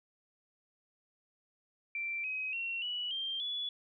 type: tone with pitch steps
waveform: sine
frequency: 2349 / 2532 / 2730 / 2943 / 3172 / 3419 Hz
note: D7 / D#7 / F7 / F#7 / G7 / G#7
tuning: 0 / +30 / -40 / -10 / +20 / +50 cents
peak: -34 dBFS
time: 1.95-3.69 s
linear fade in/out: 2 ms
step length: 290 ms
effects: none